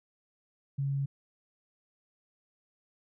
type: tone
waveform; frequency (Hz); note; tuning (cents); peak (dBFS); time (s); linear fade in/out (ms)
sine; 138.59; C#3; 0; -28; 0.78-1.06; 10
effects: none